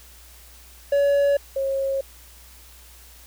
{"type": "tone pair in turn", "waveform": ["triangle", "sine"], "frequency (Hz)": [566, 542.9], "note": ["C#5", "C#5"], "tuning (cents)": [36, -36], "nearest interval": "minor second", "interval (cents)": 72, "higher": "first", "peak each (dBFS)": [-14, -21], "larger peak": "first", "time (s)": [[0.92, 1.37], [1.56, 2.01]], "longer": "neither", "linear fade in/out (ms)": 5, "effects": ["added 60 Hz sine -48 dBFS peak until 3.26 s", "white hiss -49 dBFS RMS until 3.26 s"]}